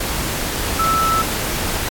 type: tone in noise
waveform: sine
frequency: 1316 Hz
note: E6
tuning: 3 cents flat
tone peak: -15 dBFS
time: 0.79-1.22 s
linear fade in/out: 5 ms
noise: pink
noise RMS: -22 dBFS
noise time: 0-1.89 s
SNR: +4 dB
effects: AAC 64 kbps